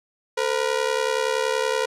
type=ring-modulated tone; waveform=sawtooth; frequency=480 Hz; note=B4; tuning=49 cents flat; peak=-14 dBFS; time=0.37-1.86 s; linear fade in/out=10 ms; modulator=35.3 Hz; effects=low-pass 8000 Hz 12 dB/octave